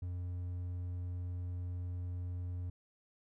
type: tone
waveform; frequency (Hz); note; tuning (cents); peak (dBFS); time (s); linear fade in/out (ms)
triangle; 89.1; F2; +35; -35; 0.02-2.7; 5
effects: none